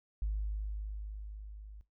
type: tone with level ramp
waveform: sine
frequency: 51.91 Hz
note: G#1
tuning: in tune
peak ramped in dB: -29 to -46 dBFS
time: 0.22-1.81 s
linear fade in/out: 0 ms
effects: noise-tail reverb RT60 0.2 s tail -18 dB re dry + tanh soft clip ceiling -26 dBFS